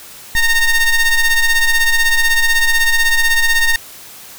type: ring-modulated tone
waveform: 45% pulse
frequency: 918 Hz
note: A#5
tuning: 27 cents flat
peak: -7 dBFS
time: 0.35-3.76 s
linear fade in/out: 2 ms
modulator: 926 Hz
effects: white hiss -36 dBFS RMS until 4.38 s